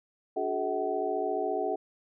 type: tone cluster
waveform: sine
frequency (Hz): 290.7 / 371.1 / 425.5 / 645 / 754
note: D4 / F#4 / G#4 / E5 / F#5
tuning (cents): -18 / +5 / +42 / -38 / +32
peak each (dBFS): -39 / -34 / -32 / -34 / -33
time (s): 0.36-1.76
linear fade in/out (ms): 10
effects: none